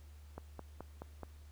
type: click train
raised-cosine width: 1 ms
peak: -30 dBFS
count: 5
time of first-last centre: 0.38-1.233 s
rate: 4.69 Hz
effects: added 74 Hz sine -52 dBFS peak until 1.51 s + pink hiss -67 dBFS RMS until 1.51 s